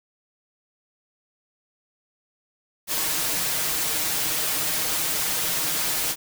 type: noise with comb filter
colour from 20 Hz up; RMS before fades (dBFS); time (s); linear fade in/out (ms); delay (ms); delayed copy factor
white; -25; 2.87-6.16; 50; 6.4; +0.65
effects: none